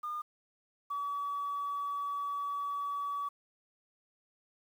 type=tone pair in turn; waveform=sine; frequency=1213 / 1140.6 Hz; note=D#6 / C#6; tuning=-44 / +49 cents; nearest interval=minor second; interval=107 cents; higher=first; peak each=-34 / -32 dBFS; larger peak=second; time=0.03-0.22 / 0.9-3.29 s; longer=second; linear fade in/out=10 ms; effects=tanh soft clip ceiling -28 dBFS + 10-bit